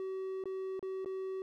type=tone with dropouts; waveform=triangle; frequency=380 Hz; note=F#4; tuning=46 cents sharp; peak=-34 dBFS; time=0-1.42 s; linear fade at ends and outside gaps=1 ms; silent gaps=0.439-0.456 / 0.794-0.827 / 1.047-1.059 s; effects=none